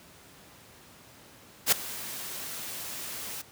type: noise with ADSR envelope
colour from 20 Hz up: white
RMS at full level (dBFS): -19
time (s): 1.66-3.42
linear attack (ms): 62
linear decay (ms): 5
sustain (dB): -19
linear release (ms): 10
effects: pink hiss -53 dBFS RMS until 3.51 s + high-pass 80 Hz 12 dB/octave